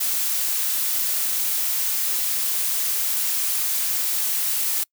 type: noise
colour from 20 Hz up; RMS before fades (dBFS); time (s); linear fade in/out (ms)
blue; -23; 0-4.84; 10
effects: noise-tail reverb RT60 0.1 s tail -26 dB re dry